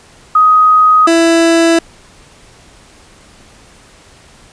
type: tone pair in turn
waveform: sine / 30% pulse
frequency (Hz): 1254 / 332.1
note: D#6 / E4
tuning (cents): +13 / +13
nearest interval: octave + major seventh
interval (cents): 2300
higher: first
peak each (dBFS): -4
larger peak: neither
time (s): 0.35-1.07 / 1.07-1.79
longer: neither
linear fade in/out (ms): 5
effects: pink hiss -42 dBFS RMS until 4.52 s + resampled to 22050 Hz